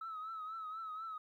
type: tone with vibrato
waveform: sine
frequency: 1293 Hz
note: E6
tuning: 34 cents flat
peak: -40 dBFS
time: 0.01-1.18 s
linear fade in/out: 5 ms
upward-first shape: triangle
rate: 4.1 Hz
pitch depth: 71 cents each way
effects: tanh soft clip ceiling -38 dBFS + 13-bit